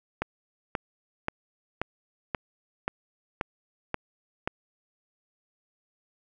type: click train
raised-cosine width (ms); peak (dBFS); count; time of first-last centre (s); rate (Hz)
0.5; -12; 9; 0.22-4.475; 1.88
effects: none